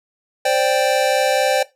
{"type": "chord", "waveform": "square", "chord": "C suspended second", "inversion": "none", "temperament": "equal", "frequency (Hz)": [523.3, 587.3, 784], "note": ["C5", "D5", "G5"], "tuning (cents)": [0, 0, 0], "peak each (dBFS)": -20, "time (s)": [0.45, 1.63], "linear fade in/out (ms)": 5, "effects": ["noise-tail reverb RT60 0.2 s tail -17 dB re dry", "low-pass 12000 Hz 12 dB/octave"]}